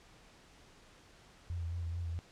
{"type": "tone with vibrato", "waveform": "sine", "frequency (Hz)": 85, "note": "F2", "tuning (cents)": -46, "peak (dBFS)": -35, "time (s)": [1.5, 2.19], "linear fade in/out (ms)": 0, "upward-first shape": "sine", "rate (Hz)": 4.6, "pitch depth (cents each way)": 38, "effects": ["pink hiss -60 dBFS RMS until 2.31 s", "low-pass 7000 Hz 12 dB/octave"]}